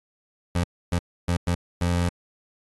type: tone bursts at uneven times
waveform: 25% pulse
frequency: 87.31 Hz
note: F2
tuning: in tune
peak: -17 dBFS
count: 5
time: 0.55-0.64 / 0.92-0.99 / 1.28-1.37 / 1.47-1.55 / 1.81-2.09 s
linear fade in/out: 5 ms
effects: AAC 32 kbps